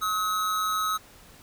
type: tone with amplitude modulation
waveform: square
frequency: 1278 Hz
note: D#6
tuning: 46 cents sharp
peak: -23 dBFS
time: 0.01-0.98 s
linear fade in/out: 20 ms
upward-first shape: sine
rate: 193 Hz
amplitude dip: 50%
effects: pink hiss -52 dBFS RMS until 1.42 s